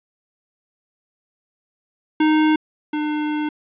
square tone pair in turn, 309.3 / 301.4 Hz, D#4 / D4, -10 / +45 cents, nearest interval unison, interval 45 cents, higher first, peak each -14 / -21 dBFS, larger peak first, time 2.2-2.56 / 2.93-3.49 s, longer second, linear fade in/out 5 ms, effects resampled to 8000 Hz + 9-bit

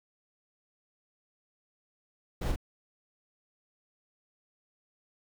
brown noise with echo, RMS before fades -30 dBFS, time 2.41-2.52 s, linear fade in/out 10 ms, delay 41 ms, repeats 1, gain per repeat -2 dB, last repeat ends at 2.561 s, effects none

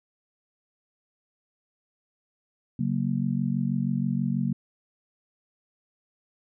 sine chord, F# major, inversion second, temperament just, 138.75 / 185 / 231.2 Hz, C#3 / F#3 / A#3, +2 / 0 / -14 cents, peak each -28 / -28 / -28 dBFS, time 2.79-4.53 s, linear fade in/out 5 ms, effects none

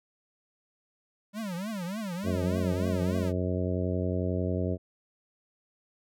square tone with vibrato, 196 Hz, G3, in tune, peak -33 dBFS, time 1.33-3.33 s, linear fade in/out 50 ms, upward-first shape triangle, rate 3.4 Hz, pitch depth 280 cents each way
harmonic tone, 91 Hz, F#2, 28 cents flat, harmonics 1 / 2 / 3 / 4 / 5 / 6 / 7, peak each -30 / -33 / -35 / -36 / -37 / -38 / -38 dBFS, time 2.23-4.78 s, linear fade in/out 50 ms
effects none

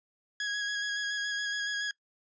sawtooth tone with vibrato, 1659 Hz, G#6, 2 cents flat, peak -27 dBFS, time 0.4-1.91 s, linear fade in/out 2 ms, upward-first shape square, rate 7.1 Hz, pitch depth 14 cents each way, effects noise-tail reverb RT60 0.1 s tail -21 dB re dry + resampled to 16000 Hz

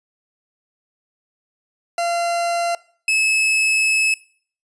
40% pulse tone pair in turn, 687 / 2594 Hz, F5 / E7, -29 / -28 cents, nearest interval octave + major seventh, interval 2301 cents, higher second, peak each -18 / -14 dBFS, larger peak second, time 1.98-2.75 / 3.08-4.14 s, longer second, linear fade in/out 2 ms, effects noise-tail reverb RT60 0.5 s tail -21 dB re dry + resampled to 24000 Hz

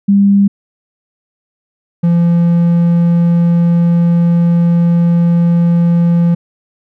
sine / triangle tone pair in turn, 199.5 / 170.89 Hz, G3 / F3, +31 / -37 cents, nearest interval minor third, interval 268 cents, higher first, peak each -5 dBFS, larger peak neither, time 0.08-0.48 / 2.03-6.35 s, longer second, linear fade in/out 10 ms, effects none

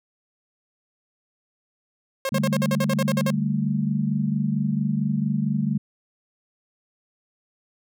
sawtooth tone bursts, 537 Hz, C5, 45 cents sharp, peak -19 dBFS, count 12, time 2.25-3.304 s, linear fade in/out 2 ms, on 42 ms, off 50 ms
sine chord, D suspended fourth, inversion none, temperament just, 146.83 / 195.78 / 220.2 Hz, D3 / G3 / A3, 0 / -2 / +2 cents, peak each -25 dBFS, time 2.32-5.78 s, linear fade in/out 5 ms
effects none

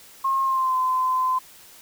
sine tone with pitch glide, 1074 to 1026.7 Hz, C6 to C6, +45 to -33 cents, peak -19 dBFS, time 0.24-1.39 s, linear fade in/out 10 ms, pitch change -78 cents, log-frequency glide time 0.43-0.76 s, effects white hiss -48 dBFS RMS until 1.81 s

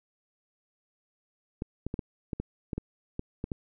clicks, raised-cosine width 3 ms, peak -19 dBFS, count 11, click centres 1.621 / 1.866 / 1.941 / 1.992 / 2.332 / 2.4 / 2.732 / 2.78 / 3.194 / 3.441 / 3.518 s, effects none

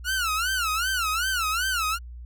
sawtooth tone with vibrato, 1396.9 Hz, F6, in tune, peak -20 dBFS, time 0.04-1.99 s, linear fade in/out 50 ms, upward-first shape sine, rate 2.6 Hz, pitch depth 190 cents each way, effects added 60 Hz sine -37 dBFS peak until 2.25 s

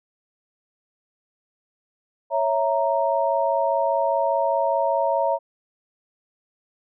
sine chord, A# diminished, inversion first, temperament equal, 554.4 / 659.3 / 932.3 Hz, C#5 / E5 / A#5, 0 / 0 / 0 cents, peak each -23 dBFS, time 2.3-5.39 s, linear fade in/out 50 ms, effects none

